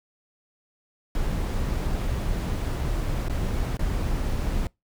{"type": "noise with dropouts", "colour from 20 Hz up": "brown", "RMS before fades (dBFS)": -26, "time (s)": [1.15, 4.67], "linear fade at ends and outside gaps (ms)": 1, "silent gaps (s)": [[3.284, 3.297], [3.77, 3.793]], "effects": ["noise-tail reverb RT60 0.2 s tail -25 dB re dry"]}